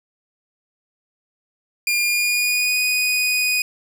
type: tone with pitch glide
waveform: sawtooth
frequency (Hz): 2410 to 2482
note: D7 to D#7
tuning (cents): +44 to -5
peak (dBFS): -14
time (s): 1.87-3.62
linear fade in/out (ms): 2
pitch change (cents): +51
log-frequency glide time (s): 2.01-2.78
effects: none